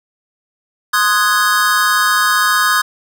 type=chord; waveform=square; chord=Ab dominant seventh; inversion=first; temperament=equal; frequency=1046.5 / 1244.5 / 1480 / 1661.2 Hz; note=C6 / Eb6 / Gb6 / Ab6; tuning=0 / 0 / 0 / 0 cents; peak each=-20 / -16 / -19 / -17 dBFS; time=0.93-2.82 s; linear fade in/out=10 ms; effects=none